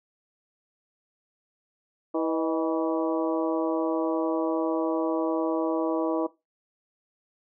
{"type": "harmonic tone with a mistuned harmonic", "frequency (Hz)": 162.6, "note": "E3", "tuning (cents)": -23, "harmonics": [2, 3, 4, 5, 6, 7], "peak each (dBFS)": [-26, -30, -31, -38, -37, -37], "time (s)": [2.14, 6.27], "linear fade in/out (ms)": 10, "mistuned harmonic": 4, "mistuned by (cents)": -57, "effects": ["noise-tail reverb RT60 0.2 s tail -17 dB re dry"]}